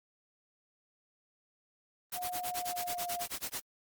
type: noise with tremolo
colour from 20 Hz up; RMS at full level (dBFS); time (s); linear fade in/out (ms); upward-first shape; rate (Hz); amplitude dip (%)
white; -36; 2.12-3.62; 5; sine; 9.2; 100
type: tone with pitch glide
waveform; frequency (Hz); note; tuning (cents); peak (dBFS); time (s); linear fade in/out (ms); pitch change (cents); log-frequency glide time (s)
sine; 720 to 702.3; F#5 to F5; -47 to +10; -36; 2.13-3.27; 50; -43; 2.46-3.1
effects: Opus 24 kbps